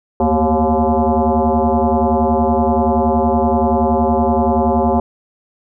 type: tone with frequency modulation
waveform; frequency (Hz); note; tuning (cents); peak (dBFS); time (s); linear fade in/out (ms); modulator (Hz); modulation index
sine; 239.3; A#3; +46; -11; 0.2-5; 2; 156; 4.3
effects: none